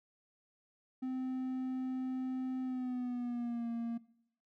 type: tone with pitch glide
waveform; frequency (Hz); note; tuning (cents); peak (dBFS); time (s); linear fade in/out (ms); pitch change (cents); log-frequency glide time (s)
triangle; 258.2 to 232.7; C4 to A#3; -23 to -3; -33; 1.02-3.98; 10; -180; 2.62-3.69
effects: noise-tail reverb RT60 0.7 s tail -20 dB re dry